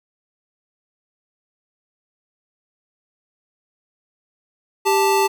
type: tone pair together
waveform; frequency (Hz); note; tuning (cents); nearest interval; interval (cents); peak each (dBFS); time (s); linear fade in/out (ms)
square; 392.5 / 880; G4 / A5; +2 / 0; octave + major second; 1398; -18; 4.85-5.28; 20
effects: none